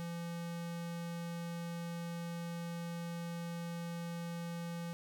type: tone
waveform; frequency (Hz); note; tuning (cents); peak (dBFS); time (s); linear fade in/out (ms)
square; 170; F3; -46; -40; 0-4.93; 0
effects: none